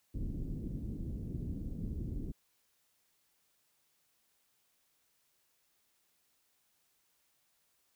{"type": "low-pass noise", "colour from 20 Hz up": "pink", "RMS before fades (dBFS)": -39, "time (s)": [0.14, 2.32], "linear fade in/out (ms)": 10, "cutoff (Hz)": 300, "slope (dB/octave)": 24, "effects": ["white hiss -75 dBFS RMS until 7.95 s"]}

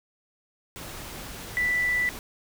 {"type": "tone in noise", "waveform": "sine", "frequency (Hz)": 1975.5, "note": "B6", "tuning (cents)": 0, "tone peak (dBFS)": -22, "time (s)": [1.57, 2.09], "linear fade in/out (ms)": 0, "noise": "pink", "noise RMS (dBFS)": -39, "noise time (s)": [0.76, 2.19], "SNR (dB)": 14, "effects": []}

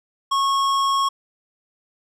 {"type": "tone with hard clipping", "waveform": "sine", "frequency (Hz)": 1096, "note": "C#6", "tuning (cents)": -20, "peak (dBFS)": -19, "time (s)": [0.31, 1.09], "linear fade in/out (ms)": 10, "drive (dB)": 13, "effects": []}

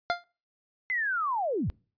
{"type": "tone with exponential decay", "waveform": "25% pulse", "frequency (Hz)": 698.5, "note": "F5", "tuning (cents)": 0, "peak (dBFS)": -17, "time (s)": [0.1, 0.24], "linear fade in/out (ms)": 0, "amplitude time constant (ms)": 30}
{"type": "linear sweep", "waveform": "sine", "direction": "down", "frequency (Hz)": [2076, 55], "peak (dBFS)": -26, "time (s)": [0.9, 1.7], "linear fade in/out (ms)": 0}
{"effects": ["noise-tail reverb RT60 0.4 s tail -26 dB re dry", "resampled to 11025 Hz"]}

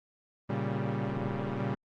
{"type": "chord", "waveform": "sawtooth", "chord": "G diminished", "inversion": "first", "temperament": "equal", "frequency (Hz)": [116.54, 138.59, 196], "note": ["Bb2", "Db3", "G3"], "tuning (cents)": [0, 0, 0], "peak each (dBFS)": -30, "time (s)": [0.49, 1.75], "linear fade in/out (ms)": 10, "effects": ["low-pass 2000 Hz 12 dB/octave", "Opus 24 kbps"]}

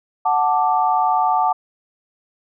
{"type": "chord", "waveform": "sine", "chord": "D major", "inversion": "first", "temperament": "equal", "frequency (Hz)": [740, 880, 1174.7], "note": ["F#5", "A5", "D6"], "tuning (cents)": [0, 0, 0], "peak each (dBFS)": [-18, -18, -21], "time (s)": [0.25, 1.53], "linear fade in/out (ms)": 10, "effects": []}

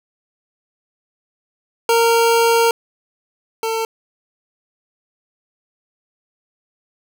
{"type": "tone pair in turn", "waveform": "25% pulse", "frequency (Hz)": [462.1, 449.2], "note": ["A#4", "A4"], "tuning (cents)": [-15, 36], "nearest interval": "unison", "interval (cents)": 49, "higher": "first", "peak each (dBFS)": [-8, -15], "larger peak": "first", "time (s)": [[1.89, 2.71], [3.63, 3.85]], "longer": "first", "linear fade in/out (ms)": 2, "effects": []}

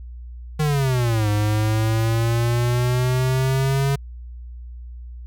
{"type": "exponential two-way sweep", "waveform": "square", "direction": "down then up", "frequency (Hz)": [155.56, 103.83, 139.4], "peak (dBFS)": -18, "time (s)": [0.59, 3.96], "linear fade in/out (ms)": 10, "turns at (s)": 1.29, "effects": ["added 60 Hz sine -33 dBFS peak until 5.26 s"]}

